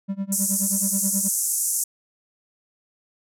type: tone with tremolo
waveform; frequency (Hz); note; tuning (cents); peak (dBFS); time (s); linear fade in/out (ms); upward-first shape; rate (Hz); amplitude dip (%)
triangle; 196; G3; 0; -20; 0.08-1.29; 20; sine; 9.4; 95
type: band-pass noise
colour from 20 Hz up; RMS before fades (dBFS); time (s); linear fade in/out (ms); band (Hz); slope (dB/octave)
white; -24; 0.32-1.84; 5; 6200 to 12000; 48
effects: none